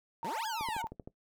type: tone with vibrato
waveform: sine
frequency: 897 Hz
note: A5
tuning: 33 cents sharp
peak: -35 dBFS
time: 0.23-0.87 s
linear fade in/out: 0 ms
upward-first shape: triangle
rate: 12 Hz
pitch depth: 100 cents each way
type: exponential two-way sweep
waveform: 15% pulse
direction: up then down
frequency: 146.83 to 1719 to 714 Hz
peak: -32 dBFS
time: 0.24-0.82 s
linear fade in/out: 5 ms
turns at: 0.46 s
type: click train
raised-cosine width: 2 ms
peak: -30 dBFS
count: 7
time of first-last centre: 0.61-1.075 s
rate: 12.9 Hz
effects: noise-tail reverb RT60 0.1 s tail -18 dB re dry